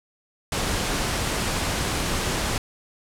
pink noise, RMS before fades -25 dBFS, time 0.52-2.58 s, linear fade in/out 2 ms, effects low-pass 10000 Hz 12 dB/octave

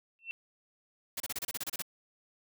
sine tone with exponential growth, 2697 Hz, E7, 39 cents sharp, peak -32 dBFS, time 0.19-0.31 s, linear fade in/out 0 ms, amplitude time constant 26 ms
white noise bursts, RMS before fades -36 dBFS, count 11, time 1.17-1.822 s, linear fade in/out 5 ms, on 32 ms, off 30 ms
effects none

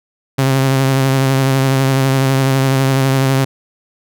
sawtooth tone with vibrato, 134 Hz, C3, 42 cents sharp, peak -7 dBFS, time 0.38-3.45 s, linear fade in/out 10 ms, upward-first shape sine, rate 12 Hz, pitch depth 29 cents each way, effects none

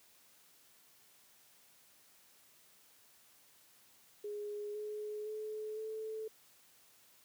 sine tone with pitch steps, 415.3 / 422.6 / 429.9 / 437.5 Hz, G#4 / G#4 / A4 / A4, 0 / +30 / -40 / -10 cents, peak -39 dBFS, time 4.24-6.28 s, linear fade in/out 5 ms, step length 510 ms, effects white hiss -65 dBFS RMS until 7.24 s + high-pass 80 Hz 12 dB/octave

